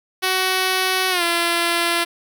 5% pulse tone with pitch glide, 374.3 to 341.3 Hz, F#4 to F4, +20 to -40 cents, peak -6 dBFS, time 0.22-2.05 s, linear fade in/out 20 ms, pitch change -160 cents, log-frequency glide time 1.1-1.23 s, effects none

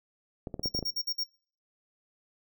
clicks, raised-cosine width 2 ms, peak -22 dBFS, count 7, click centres 0.472 / 0.542 / 0.595 / 0.658 / 0.749 / 0.79 / 0.827 s
square tone bursts, 5550 Hz, F8, 12 cents flat, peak -29 dBFS, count 6, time 0.63-1.239 s, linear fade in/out 10 ms, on 59 ms, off 51 ms
effects noise-tail reverb RT60 0.4 s tail -22 dB re dry

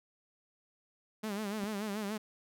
sawtooth tone with vibrato, 207.7 Hz, G#3, in tune, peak -31 dBFS, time 1.23-2.18 s, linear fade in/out 10 ms, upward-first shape sine, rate 6.9 Hz, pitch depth 96 cents each way
triangle tone with exponential growth, 220 Hz, A3, in tune, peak -33 dBFS, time 1.56-1.64 s, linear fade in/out 0 ms, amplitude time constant 17 ms
effects none

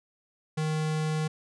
square tone, 155.56 Hz, D#3, in tune, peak -27 dBFS, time 0.57-1.28 s, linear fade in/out 10 ms, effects resampled to 22050 Hz

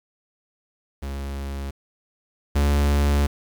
45% pulse tone pair in turn, 69.3 / 71.62 Hz, C#2 / D2, 0 / -43 cents, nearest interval minor second, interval 57 cents, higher second, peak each -28 / -17 dBFS, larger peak second, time 1.02-1.71 / 2.55-3.27 s, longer second, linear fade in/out 10 ms, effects 8-bit

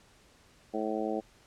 harmonic tone, 108.8 Hz, A2, 19 cents flat, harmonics 2 / 3 / 4 / 5 / 6 / 7, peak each -37 / -35 / -36 / -37 / -39 / -38 dBFS, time 0.73-1.21 s, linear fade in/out 20 ms, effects pink hiss -61 dBFS RMS until 1.46 s + low-pass 9000 Hz 12 dB/octave

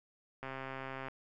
click train, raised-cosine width 0.5 ms, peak -27 dBFS, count 88, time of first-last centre 0.43-1.084 s, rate 133 Hz, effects none

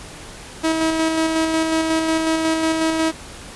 sawtooth tone with tremolo, 321.3 Hz, E4, 44 cents flat, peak -12 dBFS, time 0.63-3.12 s, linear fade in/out 20 ms, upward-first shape square, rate 5.5 Hz, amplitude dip 30%, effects pink hiss -37 dBFS RMS until 3.55 s + resampled to 24000 Hz

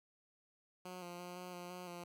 10% pulse tone with pitch steps, 182 / 175.2 / 177.8 / 180.4 / 176.7 / 180.2 / 174.4 Hz, F#3 / F3 / F3 / F#3 / F3 / F#3 / F3, -28 / +6 / +31 / -44 / +21 / -45 / -2 cents, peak -38 dBFS, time 0.85-2.04 s, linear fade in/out 5 ms, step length 170 ms, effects none

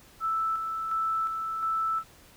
sine tone with tremolo, 1318.5 Hz, E6, in tune, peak -25 dBFS, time 0.2-2.04 s, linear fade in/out 50 ms, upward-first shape square, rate 1.4 Hz, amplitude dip 40%, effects pink hiss -55 dBFS RMS until 2.36 s

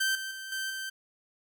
sawtooth tone with level steps, 1555 Hz, G6, 14 cents flat, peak -22 / -31 / -35 / -28 / -31 dBFS, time 0-0.9 s, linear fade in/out 10 ms, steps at 0.15 / 0.31 / 0.52 / 0.7 s, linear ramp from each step 2 ms, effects none

